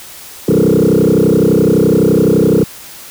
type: tone with frequency modulation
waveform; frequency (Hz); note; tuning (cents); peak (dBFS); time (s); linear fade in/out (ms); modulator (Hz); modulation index
sine; 311.1; D#4; 0; -5; 0.48-2.64; 5; 31.8; 5.4
effects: tanh soft clip ceiling -4 dBFS + white hiss -33 dBFS RMS until 3.1 s